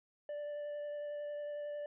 triangle tone with vibrato, 587.3 Hz, D5, in tune, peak -37 dBFS, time 0.29-1.86 s, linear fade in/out 2 ms, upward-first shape sine, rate 11 Hz, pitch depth 9 cents each way, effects resampled to 8000 Hz

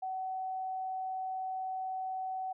sine tone, 754 Hz, F#5, 32 cents sharp, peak -34 dBFS, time 0.02-2.53 s, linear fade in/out 10 ms, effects none

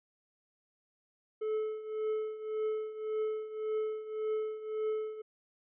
triangle tone with tremolo, 433 Hz, A4, 28 cents flat, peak -27 dBFS, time 1.41-5.22 s, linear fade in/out 10 ms, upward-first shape triangle, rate 1.8 Hz, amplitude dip 80%, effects resampled to 8000 Hz

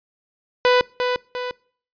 sawtooth tone with echo, 496.9 Hz, B4, 11 cents sharp, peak -9 dBFS, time 0.65-0.81 s, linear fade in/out 0 ms, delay 350 ms, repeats 2, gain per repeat -6 dB, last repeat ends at 1.51 s, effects noise-tail reverb RT60 0.5 s tail -24 dB re dry + resampled to 11025 Hz

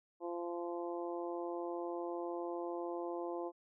harmonic tone, 172.7 Hz, F3, 19 cents flat, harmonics 2 / 3 / 4 / 5 / 6, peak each -40 / -44 / -46 / -48 / -50 dBFS, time 0.2-3.52 s, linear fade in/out 50 ms, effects none

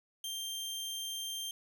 sawtooth tone, 3168 Hz, G7, 18 cents sharp, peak -34 dBFS, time 0.24-1.51 s, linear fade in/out 2 ms, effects none

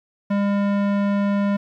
square tone with low-pass filter, 201.4 Hz, G3, 47 cents sharp, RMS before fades -20 dBFS, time 0.3-1.57 s, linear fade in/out 10 ms, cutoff 1900 Hz, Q 0.62, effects 10-bit

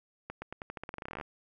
accelerating click train, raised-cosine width 0.5 ms, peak -24 dBFS, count 20, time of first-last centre 0.3-1.212 s, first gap 120 ms, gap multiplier 0.88, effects none

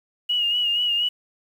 sine tone with vibrato, 2879 Hz, F#7, 48 cents flat, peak -19 dBFS, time 0.29-1.09 s, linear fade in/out 10 ms, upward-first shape sine, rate 4.2 Hz, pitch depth 43 cents each way, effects 8-bit

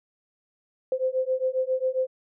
sine beating tone pair, 514 / 521.4 Hz, C5 / C5, -31 / -6 cents, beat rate 7.4 Hz, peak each -26 dBFS, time 0.92-2.07 s, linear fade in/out 2 ms, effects none

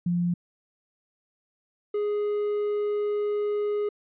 sine / triangle tone pair in turn, 174.61 / 415.3 Hz, F3 / G#4, 0 / 0 cents, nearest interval octave + minor third, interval 1500 cents, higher second, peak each -22 dBFS, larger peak neither, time 0.06-0.34 / 1.94-3.89 s, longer second, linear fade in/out 5 ms, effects resampled to 8000 Hz

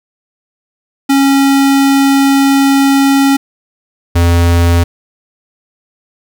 square tone pair in turn, 274.9 / 85.67 Hz, C#4 / F2, -14 / -33 cents, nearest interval octave + minor sixth, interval 2019 cents, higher first, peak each -7 dBFS, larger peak neither, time 1.09-3.37 / 4.15-4.84 s, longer first, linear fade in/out 10 ms, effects 8-bit

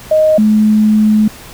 sine tone pair in turn, 622.3 / 214.2 Hz, D#5 / A3, 0 / -46 cents, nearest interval octave + tritone, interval 1846 cents, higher first, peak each -6 dBFS, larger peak neither, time 0.11-0.38 / 0.38-1.28 s, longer second, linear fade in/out 5 ms, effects pink hiss -34 dBFS RMS until 1.53 s

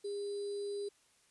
sine tone with sample-and-hold, 405 Hz, G#4, 43 cents flat, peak -36 dBFS, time 0.04-0.89 s, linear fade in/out 10 ms, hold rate 4410 Hz, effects white hiss -69 dBFS RMS until 1.3 s + resampled to 24000 Hz

